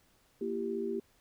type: chord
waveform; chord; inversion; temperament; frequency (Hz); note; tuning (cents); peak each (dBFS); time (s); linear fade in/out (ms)
sine; E diminished; second; equal with one note detuned; 233.1 / 336.4 / 392; Bb3 / E4 / G4; 0 / +35 / 0; -38 / -39 / -34; 0.41-1; 5
effects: pink hiss -68 dBFS RMS until 1.2 s